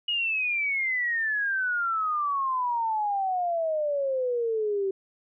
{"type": "exponential sweep", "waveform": "sine", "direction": "down", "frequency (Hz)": [2902, 381.4], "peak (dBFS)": -24, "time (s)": [0.08, 4.91], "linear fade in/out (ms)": 5, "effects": []}